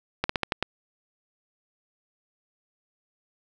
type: slowing click train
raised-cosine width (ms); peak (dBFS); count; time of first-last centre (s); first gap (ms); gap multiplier
0.3; -8; 6; 0.24-0.626; 54; 1.18
effects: none